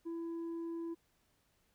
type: tone with tanh clipping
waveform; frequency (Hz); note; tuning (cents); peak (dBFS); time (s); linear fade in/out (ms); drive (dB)
sine; 333.8; E4; +22; -39; 0.05-0.95; 20; 3
effects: pink hiss -75 dBFS RMS until 1.74 s